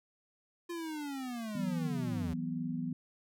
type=linear sweep; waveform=square; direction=down; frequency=349.2 to 75.6 Hz; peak=-38 dBFS; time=0.69-2.34 s; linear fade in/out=10 ms
type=chord; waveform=sine; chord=E suspended second; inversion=none; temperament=equal with one note detuned; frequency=164.81 / 187.36 / 246.9 Hz; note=E3 / F#3 / B3; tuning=0 / +22 / 0 cents; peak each=-38 / -41 / -36 dBFS; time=1.55-2.93 s; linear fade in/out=5 ms
effects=none